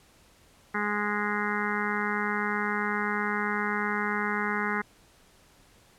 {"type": "harmonic tone", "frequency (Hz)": 207.7, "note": "G#3", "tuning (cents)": 0, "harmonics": [1, 2, 4, 5, 6, 7, 8, 9, 10], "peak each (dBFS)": [-33, -35, -36, -36, -35, -34, -36, -35, -37], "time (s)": [0.74, 4.82], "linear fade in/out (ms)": 10, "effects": ["pink hiss -59 dBFS RMS until 5.98 s", "low-pass 12000 Hz 12 dB/octave"]}